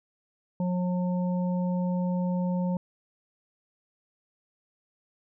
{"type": "harmonic tone", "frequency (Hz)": 180, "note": "F#3", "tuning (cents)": -47, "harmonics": [1, 3, 5], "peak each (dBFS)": [-25, -35, -39], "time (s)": [0.6, 2.77], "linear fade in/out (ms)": 2, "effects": []}